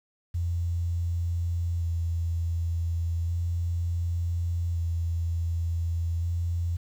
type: tone with vibrato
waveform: sine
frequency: 84.9 Hz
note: F2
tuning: 48 cents flat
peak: -25 dBFS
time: 0.34-6.77 s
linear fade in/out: 10 ms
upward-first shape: square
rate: 0.34 Hz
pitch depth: 17 cents each way
effects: 9-bit